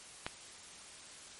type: click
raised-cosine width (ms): 0.3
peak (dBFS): -19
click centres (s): 0.265
effects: white hiss -52 dBFS RMS until 1.39 s + MP3 48 kbps